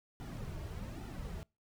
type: noise with flanger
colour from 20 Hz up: brown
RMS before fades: -43 dBFS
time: 0.2-1.43 s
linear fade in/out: 0 ms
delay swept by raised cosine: 1.8 to 4 ms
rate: 1.2 Hz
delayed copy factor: -0.65
effects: noise-tail reverb RT60 0.3 s tail -26 dB re dry